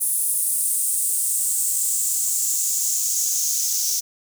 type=noise with high-pass filter sweep; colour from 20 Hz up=white; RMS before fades=-22 dBFS; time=0-4.01 s; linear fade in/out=20 ms; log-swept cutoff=10000 to 5900 Hz; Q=4.2; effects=none